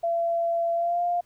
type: tone with pitch glide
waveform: sine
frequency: 677 to 700.5 Hz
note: E5 to F5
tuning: +46 to +5 cents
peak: -22 dBFS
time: 0.03-1.21 s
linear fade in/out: 10 ms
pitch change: +59 cents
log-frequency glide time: 0.74-1.02 s
effects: pink hiss -65 dBFS RMS until 1.25 s